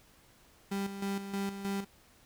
35% pulse tone with tremolo, 197.7 Hz, G3, 15 cents sharp, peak -30 dBFS, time 0.71-1.85 s, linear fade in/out 10 ms, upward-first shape square, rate 3.2 Hz, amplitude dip 60%, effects pink hiss -62 dBFS RMS until 2.25 s

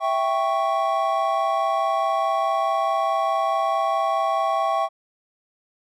triangle chord, C# diminished, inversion first, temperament equal, 659.3 / 784 / 1108.7 Hz, E5 / G5 / C#6, 0 / 0 / 0 cents, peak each -22 dBFS, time 0-4.89 s, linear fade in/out 50 ms, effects none

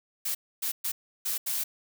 blue noise bursts at uneven times, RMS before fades -30 dBFS, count 5, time 0.25-0.35 / 0.62-0.72 / 0.84-0.92 / 1.25-1.38 / 1.46-1.64 s, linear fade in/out 10 ms, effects none

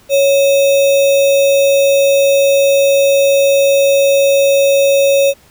sine tone with sample-and-hold, 554.4 Hz, C#5, in tune, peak -7 dBFS, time 0.09-5.34 s, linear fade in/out 50 ms, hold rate 3150 Hz, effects pink hiss -47 dBFS RMS until 5.5 s

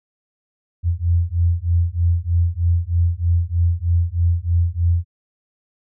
sine beating tone pair, 84.3 / 87.5 Hz, E2 / F2, +39 / +4 cents, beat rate 3.2 Hz, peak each -18 dBFS, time 0.83-5.05 s, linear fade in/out 50 ms, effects none

